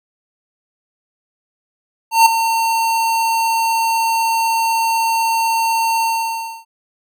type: tone with ADSR envelope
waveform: square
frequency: 908 Hz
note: A#5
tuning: 46 cents flat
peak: -5 dBFS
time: 2.11-6.65 s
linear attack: 150 ms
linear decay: 6 ms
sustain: -10 dB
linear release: 620 ms
effects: none